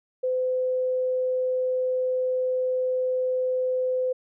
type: tone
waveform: sine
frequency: 510 Hz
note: C5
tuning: 44 cents flat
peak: -22 dBFS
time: 0.23-4.13 s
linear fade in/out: 10 ms
effects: none